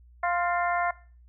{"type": "harmonic tone with a mistuned harmonic", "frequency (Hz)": 349.2, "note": "F4", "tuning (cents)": 0, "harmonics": [2, 3, 4, 5, 6], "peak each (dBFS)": [-26, -30, -32, -34, -36], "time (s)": [0.23, 0.91], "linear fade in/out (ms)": 5, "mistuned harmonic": 5, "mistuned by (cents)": 39, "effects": ["noise-tail reverb RT60 0.4 s tail -20 dB re dry", "added 60 Hz sine -51 dBFS peak until 1.28 s"]}